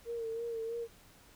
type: tone with vibrato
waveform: sine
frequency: 459.2 Hz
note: A#4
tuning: 26 cents flat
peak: -35 dBFS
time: 0.05-0.88 s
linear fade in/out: 50 ms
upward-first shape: sine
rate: 3.1 Hz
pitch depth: 41 cents each way
effects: pink hiss -60 dBFS RMS until 1.35 s